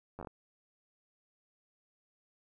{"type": "slowing click train", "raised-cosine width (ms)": 1, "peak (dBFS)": -30, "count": 6, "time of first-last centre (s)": [0.19, 0.272], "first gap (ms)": 10, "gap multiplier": 1.25, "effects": ["12-bit"]}